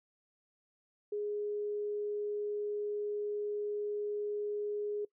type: tone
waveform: sine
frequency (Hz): 415.3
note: G#4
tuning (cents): 0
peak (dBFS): -33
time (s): 1.12-5.05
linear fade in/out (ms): 5
effects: noise-tail reverb RT60 0.1 s tail -22 dB re dry